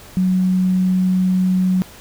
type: tone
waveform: sine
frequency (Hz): 185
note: F#3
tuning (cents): 0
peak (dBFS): -13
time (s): 0.17-1.82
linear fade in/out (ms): 0
effects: pink hiss -41 dBFS RMS until 2 s